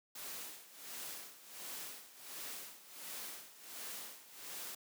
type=noise with tremolo; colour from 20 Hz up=white; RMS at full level=-45 dBFS; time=0.15-4.75 s; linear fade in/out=5 ms; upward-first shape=sine; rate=1.4 Hz; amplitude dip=80%; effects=high-pass 200 Hz 12 dB/octave